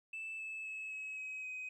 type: tone with pitch steps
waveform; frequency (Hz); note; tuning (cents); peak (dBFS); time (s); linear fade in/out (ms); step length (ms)
sine; 2637 / 2613 / 2589 / 2565 / 2541 / 2518; E7 / E7 / E7 / E7 / D#7 / D#7; 0 / -16 / -32 / -48 / +36 / +20; -39; 0.13-1.69; 5; 260
effects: tanh soft clip ceiling -39 dBFS + 13-bit